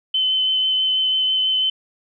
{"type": "tone with vibrato", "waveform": "sine", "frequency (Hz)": 3052, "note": "G7", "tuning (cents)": -47, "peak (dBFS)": -16, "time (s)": [0.14, 1.7], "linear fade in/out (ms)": 5, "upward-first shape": "sine", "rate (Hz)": 6.1, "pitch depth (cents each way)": 10, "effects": []}